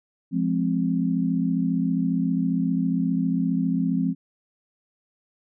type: chord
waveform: sine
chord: F minor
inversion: none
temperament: just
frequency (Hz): 174.61 / 209.5 / 261.9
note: F3 / Ab3 / C4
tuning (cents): 0 / +15 / +2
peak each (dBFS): -24 / -27 / -24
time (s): 0.31-4.15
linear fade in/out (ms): 50
effects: none